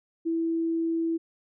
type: tone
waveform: sine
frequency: 329.6 Hz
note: E4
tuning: in tune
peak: -24 dBFS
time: 0.25-1.18 s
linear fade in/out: 20 ms
effects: none

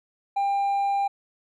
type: tone with hard clipping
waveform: sine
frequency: 797 Hz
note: G5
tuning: 28 cents sharp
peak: -22 dBFS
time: 0.36-1.08 s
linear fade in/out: 10 ms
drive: 2 dB
effects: none

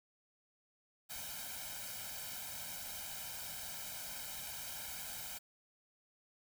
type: noise with comb filter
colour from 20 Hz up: white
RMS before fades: -45 dBFS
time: 1.09-5.39 s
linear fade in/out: 20 ms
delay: 1.3 ms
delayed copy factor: +0.9
effects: none

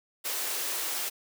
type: high-pass noise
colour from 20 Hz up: white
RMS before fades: -32 dBFS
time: 0.24-1.1 s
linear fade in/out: 20 ms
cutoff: 320 Hz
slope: 24 dB/octave
effects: none

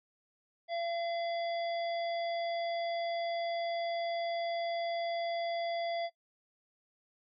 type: harmonic tone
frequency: 680 Hz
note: F5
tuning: 46 cents flat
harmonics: 1 / 3 / 5 / 7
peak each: -33 / -43 / -47 / -50 dBFS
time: 0.68-6.1 s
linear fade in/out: 50 ms
effects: noise-tail reverb RT60 0.1 s tail -18 dB re dry

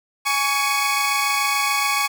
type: tone cluster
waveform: sawtooth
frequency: 831 / 1124 / 2221 / 2508 Hz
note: G#5 / C#6 / C#7 / D#7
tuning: +1 / +24 / +3 / +13 cents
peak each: -22 / -18 / -21 / -24 dBFS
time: 0.25-2.08 s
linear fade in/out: 20 ms
effects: none

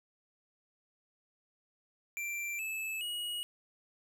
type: tone with pitch steps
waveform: square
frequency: 2355 / 2613 / 2899 Hz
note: D7 / E7 / F#7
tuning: +4 / -16 / -36 cents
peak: -36 dBFS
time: 2.17-3.43 s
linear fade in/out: 0 ms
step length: 420 ms
effects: none

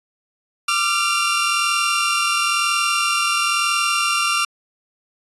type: tone cluster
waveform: sawtooth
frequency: 1184 / 1369 / 2779 Hz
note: D6 / F6 / F7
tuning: +14 / -35 / -9 cents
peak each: -18 dBFS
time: 0.68-4.45 s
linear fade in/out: 5 ms
effects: resampled to 24000 Hz

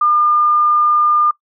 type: tone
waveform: sine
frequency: 1206 Hz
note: D6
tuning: 46 cents sharp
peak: -10 dBFS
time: 0.01-1.31 s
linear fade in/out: 5 ms
effects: noise-tail reverb RT60 0.1 s tail -20 dB re dry

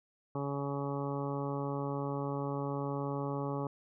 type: harmonic tone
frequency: 140.5 Hz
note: C#3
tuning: 24 cents sharp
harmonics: 1 / 2 / 3 / 4 / 5 / 6 / 7 / 8 / 9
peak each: -37 / -39 / -40 / -42 / -52 / -43 / -50 / -44 / -53 dBFS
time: 0.35-3.67 s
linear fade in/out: 2 ms
effects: none

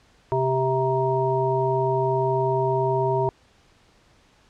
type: harmonic tone with a mistuned harmonic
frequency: 130.81 Hz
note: C3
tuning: in tune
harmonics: 1 / 3 / 5 / 7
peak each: -26 / -23 / -27 / -25 dBFS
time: 0.32-3.29 s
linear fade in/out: 0 ms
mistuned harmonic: 7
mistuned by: +40 cents
effects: pink hiss -58 dBFS RMS until 4.49 s + low-pass 6000 Hz 12 dB/octave

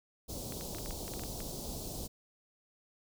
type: band-stop noise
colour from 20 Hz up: pink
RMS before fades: -41 dBFS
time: 0.28-2.08 s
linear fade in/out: 20 ms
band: 770 to 4100 Hz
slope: 24 dB/octave
type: clicks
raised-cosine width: 0.3 ms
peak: -29 dBFS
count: 11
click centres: 0.523 / 0.61 / 0.748 / 0.785 / 0.86 / 0.908 / 1.08 / 1.137 / 1.195 / 1.236 / 1.404 s
effects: none

